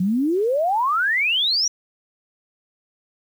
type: exponential sweep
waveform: sine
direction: up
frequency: 174.7 to 5920 Hz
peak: -17 dBFS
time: 0-1.68 s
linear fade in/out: 5 ms
effects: 8-bit